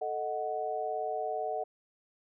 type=chord; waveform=sine; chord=D# diminished; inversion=second; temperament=equal; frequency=440 / 622.3 / 740 Hz; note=A4 / D#5 / F#5; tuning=0 / 0 / 0 cents; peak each=-37 / -36 / -34 dBFS; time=0.01-1.64 s; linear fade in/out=10 ms; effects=none